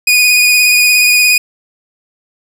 sawtooth tone with vibrato, 2470 Hz, D#7, 13 cents flat, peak -3 dBFS, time 0.07-1.38 s, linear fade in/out 5 ms, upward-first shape sine, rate 17 Hz, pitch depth 22 cents each way, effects none

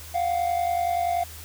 triangle tone pair together, 698.5 / 749 Hz, F5 / F#5, 0 / +21 cents, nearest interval minor second, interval 121 cents, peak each -21 / -27 dBFS, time 0.14-1.24 s, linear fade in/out 10 ms, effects added 79 Hz sine -42 dBFS peak until 1.44 s + white hiss -43 dBFS RMS until 1.44 s

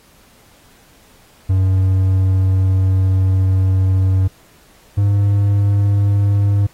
triangle tone pair in turn, 94.6 / 100.95 Hz, F#2 / G#2, +39 / -49 cents, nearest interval minor second, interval 112 cents, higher second, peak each -9 dBFS, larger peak neither, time 1.49-4.28 / 4.97-6.67 s, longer first, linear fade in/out 10 ms, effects pink hiss -50 dBFS RMS until 6.73 s + AAC 48 kbps

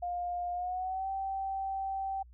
sine tone with pitch glide, 707 to 775.5 Hz, F5 to G5, +21 to -19 cents, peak -32 dBFS, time 0.02-2.23 s, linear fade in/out 10 ms, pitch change +160 cents, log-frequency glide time 0.53-1.09 s, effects added 60 Hz sine -52 dBFS peak until 2.33 s

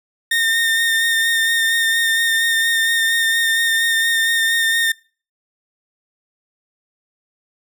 30% pulse tone with vibrato, 1825 Hz, A#6, 37 cents flat, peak -12 dBFS, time 0.31-4.92 s, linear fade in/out 5 ms, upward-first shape sine, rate 4.3 Hz, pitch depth 19 cents each way, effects noise-tail reverb RT60 0.4 s tail -25 dB re dry

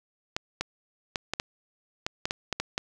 clicks, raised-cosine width 0.2 ms, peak -11 dBFS, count 11, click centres 0.365 / 0.61 / 1.158 / 1.336 / 1.399 / 2.065 / 2.255 / 2.309 / 2.527 / 2.6 / 2.779 s, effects none

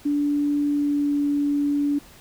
sine tone with pitch glide, 290.2 to 288 Hz, D4 to D4, -21 to -34 cents, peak -19 dBFS, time 0.05-1.99 s, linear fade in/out 10 ms, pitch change -13 cents, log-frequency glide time 0.65-1.23 s, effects pink hiss -49 dBFS RMS until 2.2 s

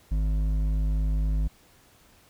sine tone with hard clipping, 51.91 Hz, G#1, in tune, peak -24 dBFS, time 0.11-1.48 s, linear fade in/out 10 ms, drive 8 dB, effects pink hiss -58 dBFS RMS until 2.29 s

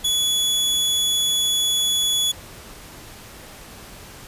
sawtooth tone, 3400 Hz, G#7, 40 cents sharp, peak -15 dBFS, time 0.04-2.32 s, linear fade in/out 10 ms, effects pink hiss -41 dBFS RMS until 4.27 s + resampled to 32000 Hz

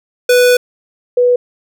square / sine tone pair in turn, 493.9 / 491.5 Hz, B4 / B4, 0 / -8 cents, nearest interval unison, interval 8 cents, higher first, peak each -7 dBFS, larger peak neither, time 0.29-0.57 / 1.17-1.36 s, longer first, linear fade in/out 5 ms, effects none

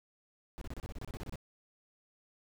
brown noise bursts, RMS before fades -41 dBFS, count 13, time 0.58-1.357 s, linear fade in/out 0 ms, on 33 ms, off 29 ms, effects none

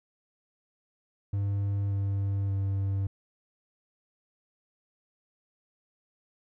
triangle tone with pitch steps, 100 / 98.91 / 97.83 Hz, G2 / G2 / G2, +35 / +16 / -3 cents, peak -24 dBFS, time 1.33-3.07 s, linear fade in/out 5 ms, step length 580 ms, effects none

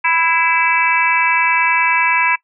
harmonic tone with a mistuned harmonic, 329.9 Hz, E4, 1 cent sharp, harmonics 3 / 4 / 5 / 6 / 7 / 8, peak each -17 / -28 / -20 / -22 / -17 / -20 dBFS, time 0.04-2.36 s, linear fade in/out 10 ms, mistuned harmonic 6, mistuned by +31 cents, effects noise-tail reverb RT60 0.1 s tail -21 dB re dry

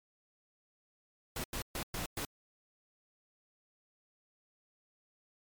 pink noise bursts at uneven times, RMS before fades -38 dBFS, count 5, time 1.36-1.44 / 1.53-1.62 / 1.75-1.83 / 1.94-2.06 / 2.17-2.25 s, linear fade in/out 2 ms, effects MP3 96 kbps

